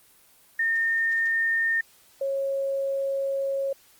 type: tone pair in turn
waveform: sine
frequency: 1823 / 547.2 Hz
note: A#6 / C#5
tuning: -39 / -23 cents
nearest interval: octave + major sixth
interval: 2084 cents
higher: first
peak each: -21 / -24 dBFS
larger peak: first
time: 0.59-1.81 / 2.21-3.73 s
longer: second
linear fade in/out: 5 ms
effects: white hiss -57 dBFS RMS until 3.99 s + Opus 24 kbps